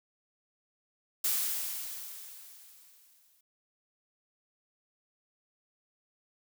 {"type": "noise with exponential decay", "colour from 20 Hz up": "blue", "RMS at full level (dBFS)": -28, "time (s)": [1.24, 3.41], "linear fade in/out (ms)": 5, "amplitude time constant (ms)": 470, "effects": []}